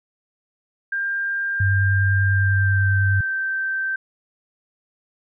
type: tone with pitch glide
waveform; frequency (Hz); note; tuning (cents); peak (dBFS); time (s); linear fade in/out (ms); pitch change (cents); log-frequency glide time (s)
sine; 1596 to 1557.7; G6 to G6; +31 to -11; -21; 0.92-3.96; 5; -42; 2.27-2.95
type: tone with vibrato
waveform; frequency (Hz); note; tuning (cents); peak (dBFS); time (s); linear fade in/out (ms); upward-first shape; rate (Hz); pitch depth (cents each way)
sine; 98; G2; 0; -16; 1.6-3.21; 5; triangle; 10; 18
effects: none